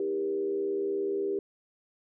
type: tone with frequency modulation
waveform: sine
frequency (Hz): 396.7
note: G4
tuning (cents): +21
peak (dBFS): -27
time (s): 0-1.39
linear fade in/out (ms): 2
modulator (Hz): 76.7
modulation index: 0.69
effects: none